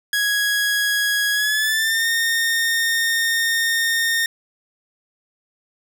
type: tone with pitch glide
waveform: sawtooth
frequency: 1662 to 1833.5 Hz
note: G#6 to A#6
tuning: +1 to -29 cents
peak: -14 dBFS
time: 0.13-4.26 s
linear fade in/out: 2 ms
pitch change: +170 cents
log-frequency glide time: 1.32-2.07 s
effects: none